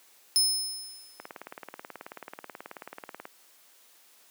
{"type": "tone with exponential decay", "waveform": "25% pulse", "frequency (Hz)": 5200, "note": "E8", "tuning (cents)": -24, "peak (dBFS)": -14, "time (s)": [0.36, 1.28], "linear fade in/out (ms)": 0, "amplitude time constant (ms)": 200}
{"type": "click train", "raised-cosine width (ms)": 0.5, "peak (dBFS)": -24, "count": 39, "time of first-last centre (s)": [1.2, 3.254], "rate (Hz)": 18.5}
{"effects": ["white hiss -59 dBFS RMS until 4.3 s", "high-pass 300 Hz 12 dB/octave"]}